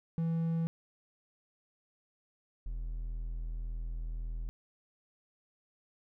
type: tone pair in turn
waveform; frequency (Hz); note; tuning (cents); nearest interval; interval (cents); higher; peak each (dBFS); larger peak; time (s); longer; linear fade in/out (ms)
triangle; 164.81 / 40.87; E3 / E1; 0 / -14; 2 octaves; 2414; first; -27 / -33; first; 0.18-0.67 / 2.66-4.49; second; 0
effects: none